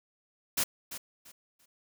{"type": "noise with echo", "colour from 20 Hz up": "white", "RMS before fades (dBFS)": -28, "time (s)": [0.57, 0.64], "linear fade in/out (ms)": 10, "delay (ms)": 340, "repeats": 3, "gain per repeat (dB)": -12, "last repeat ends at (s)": 1.66, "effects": []}